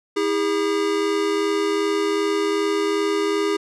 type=tone pair together; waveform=square; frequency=323.4 / 406 Hz; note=E4 / G#4; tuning=-33 / -39 cents; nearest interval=major third; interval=394 cents; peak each=-25 / -21 dBFS; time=0.16-3.57 s; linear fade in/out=10 ms; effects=low-pass 7000 Hz 12 dB/octave